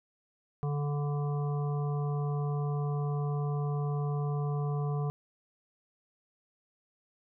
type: harmonic tone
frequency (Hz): 145.2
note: D3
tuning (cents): -19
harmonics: 1 / 3 / 5 / 7 / 8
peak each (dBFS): -29 / -39 / -43 / -46 / -47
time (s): 0.63-5.1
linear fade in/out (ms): 0
effects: none